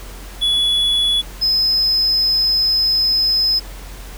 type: tone pair in turn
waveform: triangle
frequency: 3404 / 5100 Hz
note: G#7 / D#8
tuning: +42 / +42 cents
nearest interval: perfect fifth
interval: 700 cents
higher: second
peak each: -12 dBFS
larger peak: neither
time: 0.41-1.22 / 1.41-3.6 s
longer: second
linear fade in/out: 20 ms
effects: added 45 Hz sine -32 dBFS peak until 4.17 s + pink hiss -38 dBFS RMS until 4.17 s